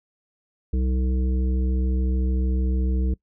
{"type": "harmonic tone", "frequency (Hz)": 63.8, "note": "C2", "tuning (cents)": -43, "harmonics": [1, 3, 5, 7], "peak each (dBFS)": [-20, -30, -34, -37], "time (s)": [0.73, 3.14], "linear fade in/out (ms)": 5, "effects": ["noise-tail reverb RT60 0.1 s tail -22 dB re dry"]}